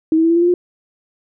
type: tone with pitch steps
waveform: sine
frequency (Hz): 318.2 / 324.1 / 330.2 / 336.3 / 342.6 / 349 / 355.5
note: D#4 / E4 / E4 / E4 / F4 / F4 / F4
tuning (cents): +39 / -29 / +3 / +35 / -33 / -1 / +31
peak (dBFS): -10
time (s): 0.12-0.54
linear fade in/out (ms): 2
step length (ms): 60
effects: none